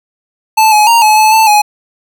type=tone with pitch steps; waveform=square; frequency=875 / 846 / 929 / 857 / 865 / 883 / 838 Hz; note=A5 / G#5 / A#5 / A5 / A5 / A5 / G#5; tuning=-10 / +32 / -6 / -46 / -30 / +6 / +15 cents; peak=-5 dBFS; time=0.57-1.62 s; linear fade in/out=10 ms; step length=150 ms; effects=none